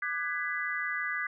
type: chord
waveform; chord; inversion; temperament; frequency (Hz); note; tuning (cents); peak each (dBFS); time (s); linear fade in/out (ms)
sine; G# half-diminished seventh; second; just; 1196.1 / 1495.1 / 1661.2 / 1993.5; D6 / F#6 / G#6 / B6; +31 / +18 / 0 / +16; -38 / -37 / -35 / -34; 0.02-1.27; 5
effects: none